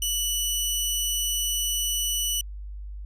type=tone; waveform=15% pulse; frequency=2960 Hz; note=F#7; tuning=in tune; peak=-17 dBFS; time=0.02-2.41 s; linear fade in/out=2 ms; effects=added 50 Hz sine -34 dBFS peak until 3.05 s